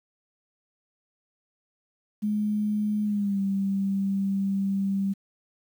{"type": "tone with pitch glide", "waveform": "sine", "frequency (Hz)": [210, 195.94], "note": ["G#3", "G3"], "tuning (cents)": [19, -1], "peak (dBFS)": -23, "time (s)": [2.22, 5.14], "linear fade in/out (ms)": 20, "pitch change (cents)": -120, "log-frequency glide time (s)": [3.05, 3.4], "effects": ["9-bit"]}